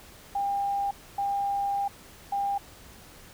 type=tone bursts at uneven times; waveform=sine; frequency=800 Hz; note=G5; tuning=35 cents sharp; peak=-25 dBFS; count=3; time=0.35-0.91 / 1.18-1.88 / 2.32-2.58 s; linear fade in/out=5 ms; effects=pink hiss -50 dBFS RMS until 3.33 s